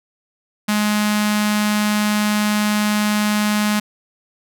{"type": "tone with notch filter", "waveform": "sawtooth", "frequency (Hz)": 210, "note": "G#3", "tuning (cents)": 19, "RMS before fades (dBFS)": -18, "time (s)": [0.68, 3.8], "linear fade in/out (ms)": 10, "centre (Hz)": 440, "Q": 0.6, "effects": []}